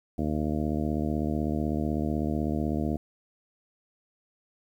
harmonic tone, 76 Hz, D#2, 40 cents flat, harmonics 1 / 2 / 3 / 4 / 5 / 6 / 7 / 8 / 9, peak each -32 / -33 / -30 / -32 / -38 / -41 / -43 / -41 / -39 dBFS, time 0.18-2.97 s, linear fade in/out 5 ms, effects 10-bit

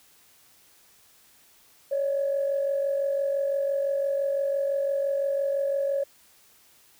sine tone pair together, 554.4 / 600.3 Hz, C#5 / D5, 0 / +38 cents, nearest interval minor second, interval 138 cents, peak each -23 / -32 dBFS, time 1.91-6.04 s, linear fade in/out 10 ms, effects tanh soft clip ceiling -17 dBFS + white hiss -58 dBFS RMS until 6.99 s

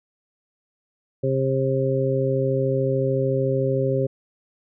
harmonic tone, 133.4 Hz, C3, 34 cents sharp, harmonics 1 / 2 / 3 / 4, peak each -23 / -29 / -24 / -24 dBFS, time 1.23-4.07 s, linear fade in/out 10 ms, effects none

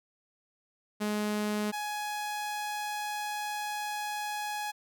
sawtooth tone pair in turn, 210 / 837.1 Hz, G#3 / G#5, +19 / +13 cents, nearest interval 2 octaves, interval 2394 cents, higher second, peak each -25 / -29 dBFS, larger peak first, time 1-1.72 / 1.72-4.72 s, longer second, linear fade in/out 20 ms, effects none

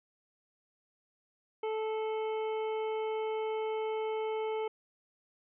harmonic tone, 437.2 Hz, A4, 11 cents flat, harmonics 1 / 2 / 3 / 5 / 6 / 7, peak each -32 / -39 / -49 / -48 / -58 / -53 dBFS, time 1.63-4.68 s, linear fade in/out 5 ms, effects none

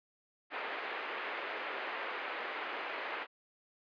white band-pass noise, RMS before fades -40 dBFS, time 0.5-3.27 s, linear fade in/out 50 ms, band 350 to 2400 Hz, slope 24 dB/octave, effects resampled to 11025 Hz

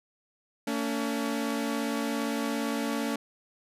sawtooth tone pair together, 225.8 / 283.3 Hz, A3 / C#4, +45 / +38 cents, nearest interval major third, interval 393 cents, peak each -27 dBFS, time 0.67-3.16 s, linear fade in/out 5 ms, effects resampled to 32000 Hz

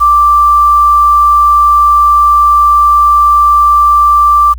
sine tone with quantisation, 1174.7 Hz, D6, in tune, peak -3 dBFS, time 0-4.54 s, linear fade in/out 20 ms, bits 5, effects added 60 Hz sine -21 dBFS peak until 4.58 s

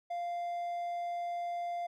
triangle tone, 696 Hz, F5, 6 cents flat, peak -32 dBFS, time 0.1-1.87 s, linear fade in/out 10 ms, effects none

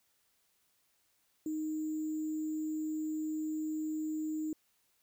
sine tone with sample-and-hold, 310.5 Hz, D#4, 3 cents flat, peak -33 dBFS, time 1.46-4.53 s, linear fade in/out 2 ms, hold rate 7350 Hz, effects white hiss -74 dBFS RMS until 5.02 s

